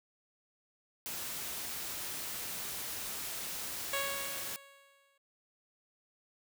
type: noise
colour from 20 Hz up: white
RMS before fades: -40 dBFS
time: 1.06-4.56 s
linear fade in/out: 0 ms
type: tone with exponential decay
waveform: 10% pulse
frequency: 554.4 Hz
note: C#5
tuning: in tune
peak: -23 dBFS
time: 3.93-5.18 s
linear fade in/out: 5 ms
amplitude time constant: 270 ms
effects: none